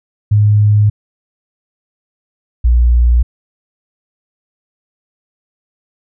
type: tone pair in turn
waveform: sine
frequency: 104.7 / 59.66 Hz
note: G#2 / A#1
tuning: +15 / +41 cents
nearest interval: minor seventh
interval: 974 cents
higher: first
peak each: -6 dBFS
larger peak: neither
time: 0.31-0.9 / 2.64-3.23 s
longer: neither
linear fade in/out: 10 ms
effects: none